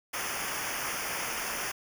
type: noise with comb filter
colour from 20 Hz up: pink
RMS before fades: -34 dBFS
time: 0.13-1.72 s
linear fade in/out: 10 ms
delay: 0.25 ms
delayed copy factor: -0.9
effects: none